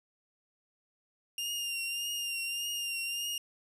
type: tone with vibrato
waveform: sawtooth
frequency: 2800 Hz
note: F7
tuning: 4 cents sharp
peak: -30 dBFS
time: 1.38-3.38 s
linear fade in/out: 2 ms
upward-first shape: triangle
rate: 1.7 Hz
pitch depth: 40 cents each way
effects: resampled to 32000 Hz